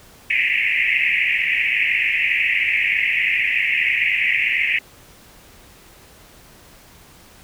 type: band-pass noise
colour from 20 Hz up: pink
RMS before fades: -19 dBFS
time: 0.3-4.79 s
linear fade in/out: 5 ms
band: 1900 to 2700 Hz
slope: 96 dB/octave
effects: pink hiss -47 dBFS RMS until 7.43 s